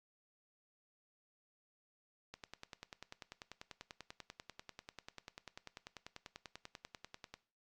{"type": "click train", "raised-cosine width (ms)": 0.2, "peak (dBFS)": -30, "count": 52, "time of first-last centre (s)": [2.34, 7.34], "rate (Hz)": 10.2, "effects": ["noise-tail reverb RT60 0.4 s tail -18 dB re dry", "Opus 48 kbps"]}